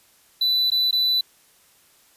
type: tone with dropouts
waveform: triangle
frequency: 3984 Hz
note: B7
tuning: 14 cents sharp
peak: -16 dBFS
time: 0.41-1.21 s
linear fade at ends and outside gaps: 5 ms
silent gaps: 0.703-0.717 / 0.911-0.927 s
effects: white hiss -57 dBFS RMS until 2.16 s + resampled to 32000 Hz